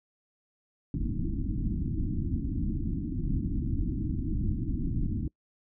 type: low-pass noise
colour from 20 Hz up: pink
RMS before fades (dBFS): -30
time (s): 0.94-5.28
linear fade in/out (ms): 2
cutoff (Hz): 330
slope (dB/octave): 96
effects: noise-tail reverb RT60 0.1 s tail -24 dB re dry